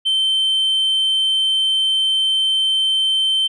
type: tone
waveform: sine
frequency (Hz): 3100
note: G7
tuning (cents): -20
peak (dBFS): -12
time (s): 0.05-3.48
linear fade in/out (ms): 20
effects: tanh soft clip ceiling -13 dBFS